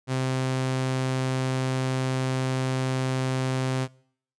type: tone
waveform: sawtooth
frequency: 130.5 Hz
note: C3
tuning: 4 cents flat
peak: -20 dBFS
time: 0.07-3.88 s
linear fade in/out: 50 ms
effects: noise-tail reverb RT60 0.6 s tail -23 dB re dry + resampled to 22050 Hz